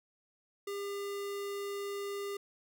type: tone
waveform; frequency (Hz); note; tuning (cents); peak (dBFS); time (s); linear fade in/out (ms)
square; 401.8; G4; +43; -37; 0.67-2.37; 5
effects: none